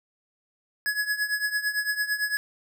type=tone with tremolo; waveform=square; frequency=1687 Hz; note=G#6; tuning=27 cents sharp; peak=-22 dBFS; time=0.86-2.37 s; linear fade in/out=0 ms; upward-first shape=triangle; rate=8.9 Hz; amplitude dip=85%; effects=none